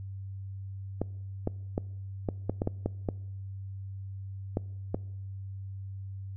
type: clicks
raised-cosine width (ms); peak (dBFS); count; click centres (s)
2; -15; 11; 1.016 / 1.474 / 1.779 / 2.288 / 2.496 / 2.619 / 2.674 / 2.86 / 3.088 / 4.571 / 4.945
effects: noise-tail reverb RT60 0.9 s tail -23 dB re dry + added 97 Hz sine -37 dBFS peak until 6.36 s